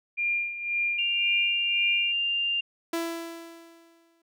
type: tone with tremolo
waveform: sine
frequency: 2400 Hz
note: D7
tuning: 37 cents sharp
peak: -23 dBFS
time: 0.17-2.13 s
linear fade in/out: 20 ms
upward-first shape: sine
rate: 1.9 Hz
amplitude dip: 70%
type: tone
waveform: sine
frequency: 2794 Hz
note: F7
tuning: in tune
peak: -24 dBFS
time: 0.98-2.61 s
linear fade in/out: 10 ms
type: tone with exponential decay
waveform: sawtooth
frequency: 333.7 Hz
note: E4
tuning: 21 cents sharp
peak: -22 dBFS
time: 2.93-4.22 s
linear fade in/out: 5 ms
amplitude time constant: 280 ms
effects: none